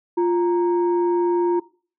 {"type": "tone pair together", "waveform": "sine", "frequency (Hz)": [349.2, 932.3], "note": ["F4", "A#5"], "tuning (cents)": [0, 0], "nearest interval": "octave + perfect fourth", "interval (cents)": 1700, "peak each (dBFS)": [-16, -24], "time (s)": [0.17, 1.6], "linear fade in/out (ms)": 10, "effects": ["noise-tail reverb RT60 0.4 s tail -20 dB re dry", "tanh soft clip ceiling -11 dBFS"]}